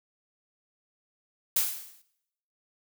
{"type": "noise with exponential decay", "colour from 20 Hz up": "blue", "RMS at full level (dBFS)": -22, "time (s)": [1.56, 2.02], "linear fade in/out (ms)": 5, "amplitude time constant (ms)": 100, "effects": ["noise-tail reverb RT60 0.8 s tail -19 dB re dry"]}